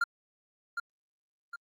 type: tone with echo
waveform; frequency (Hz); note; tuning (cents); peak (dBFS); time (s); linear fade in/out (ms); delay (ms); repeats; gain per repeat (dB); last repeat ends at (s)
triangle; 1396.9; F6; 0; -22; 0.01-0.04; 5; 760; 2; -7; 1.56
effects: Opus 48 kbps